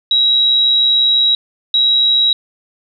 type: tone pair in turn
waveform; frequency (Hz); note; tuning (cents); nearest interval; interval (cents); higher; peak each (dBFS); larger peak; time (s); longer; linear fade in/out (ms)
sine; 3858 / 3858; B7 / B7; -41 / -41; unison; 0; neither; -9; neither; 0.11-1.35 / 1.74-2.33; first; 2
effects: none